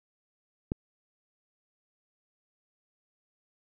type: click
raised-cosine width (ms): 3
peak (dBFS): -16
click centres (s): 0.719
effects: none